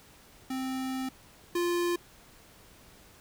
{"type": "tone pair in turn", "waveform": "square", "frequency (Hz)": [261.6, 348.4], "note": ["C4", "F4"], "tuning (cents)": [0, -4], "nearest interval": "perfect fourth", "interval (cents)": 496, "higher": "second", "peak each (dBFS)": [-32, -27], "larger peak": "second", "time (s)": [[0.5, 1.09], [1.55, 1.96]], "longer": "first", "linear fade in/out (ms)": 5, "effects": ["pink hiss -56 dBFS RMS until 3.2 s"]}